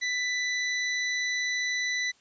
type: tone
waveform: sawtooth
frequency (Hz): 1987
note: B6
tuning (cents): +10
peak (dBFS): -23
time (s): 0.01-2.12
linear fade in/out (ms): 20
effects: white hiss -62 dBFS RMS until 2.2 s + resampled to 16000 Hz